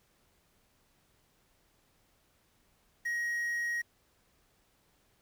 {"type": "tone with quantisation", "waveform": "triangle", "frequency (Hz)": 1889, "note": "A#6", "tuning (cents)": 22, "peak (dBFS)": -29, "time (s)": [3.05, 3.82], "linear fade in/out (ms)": 10, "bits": 9, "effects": ["pink hiss -70 dBFS RMS until 5.21 s"]}